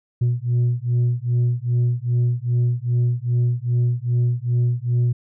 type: beating tone pair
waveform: sine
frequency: 120 / 122.5 Hz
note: B2 / B2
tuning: -49 / -14 cents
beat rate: 2.5 Hz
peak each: -18 dBFS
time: 0.21-5.13 s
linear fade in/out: 10 ms
effects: tanh soft clip ceiling -14 dBFS